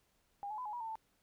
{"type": "tone with pitch steps", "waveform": "sine", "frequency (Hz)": [807, 854, 1004, 842, 964, 897, 884], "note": ["G#5", "G#5", "B5", "G#5", "B5", "A5", "A5"], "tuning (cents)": [-50, 48, 28, 24, -42, 33, 8], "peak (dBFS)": -39, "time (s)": [0.43, 0.955], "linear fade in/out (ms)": 0, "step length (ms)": 75, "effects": ["pink hiss -75 dBFS RMS until 1.22 s"]}